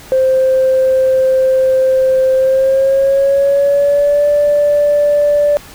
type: tone with pitch glide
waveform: sine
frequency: 523.3 to 584 Hz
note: C5 to D5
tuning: 0 to -10 cents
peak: -7 dBFS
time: 0.12-5.57 s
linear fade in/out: 0 ms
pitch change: +190 cents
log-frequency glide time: 2.35-4.28 s
effects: tanh soft clip ceiling -4 dBFS + pink hiss -36 dBFS RMS until 5.74 s